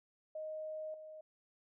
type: tone with level steps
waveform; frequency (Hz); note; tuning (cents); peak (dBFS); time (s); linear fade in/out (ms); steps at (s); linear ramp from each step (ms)
sine; 623; D#5; +2; -40 / -48; 0.35-1.21; 5; 0.94; 2
effects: none